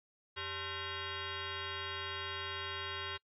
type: tone with frequency modulation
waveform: sine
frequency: 877 Hz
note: A5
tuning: 6 cents flat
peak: -38 dBFS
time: 0.36-3.18 s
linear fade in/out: 20 ms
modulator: 483 Hz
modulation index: 6
effects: noise-tail reverb RT60 0.1 s tail -24 dB re dry